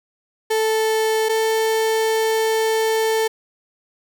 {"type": "tone pair in turn", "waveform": "35% pulse", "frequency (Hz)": [439.8, 443.1], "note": ["A4", "A4"], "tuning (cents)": [-1, 12], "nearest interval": "unison", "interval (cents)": 13, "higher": "second", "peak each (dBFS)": -15, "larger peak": "neither", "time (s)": [[0.5, 1.29], [1.29, 3.28]], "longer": "second", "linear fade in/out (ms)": 10, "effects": []}